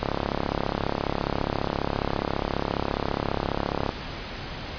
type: click train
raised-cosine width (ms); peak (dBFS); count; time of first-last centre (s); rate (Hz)
1; -10; 135; 0.03-3.892; 34.7
effects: pink hiss -35 dBFS RMS until 4.78 s + resampled to 11025 Hz